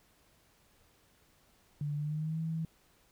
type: tone with pitch glide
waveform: sine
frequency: 146.6 to 161.73 Hz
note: D3 to E3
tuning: -3 to -33 cents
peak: -32 dBFS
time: 1.81-2.65 s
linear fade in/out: 2 ms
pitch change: +170 cents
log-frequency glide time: 1.96-2.4 s
effects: pink hiss -67 dBFS RMS until 3.11 s